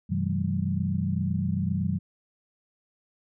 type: tone cluster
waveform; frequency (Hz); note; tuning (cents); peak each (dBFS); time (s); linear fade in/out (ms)
sine; 94.4 / 127.7 / 161.4 / 189.1 / 211.2; F#2 / C3 / E3 / F#3 / G#3; +35 / -42 / -36 / +38 / +29; -30 / -34 / -30 / -28 / -37; 0.09-1.99; 20
effects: none